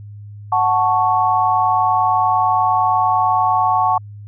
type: chord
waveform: sine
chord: F# minor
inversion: none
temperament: equal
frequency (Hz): 740 / 880 / 1108.7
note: F#5 / A5 / C#6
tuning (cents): 0 / 0 / 0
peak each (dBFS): -17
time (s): 0.52-3.98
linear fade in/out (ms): 5
effects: added 103 Hz sine -32 dBFS peak until 4.27 s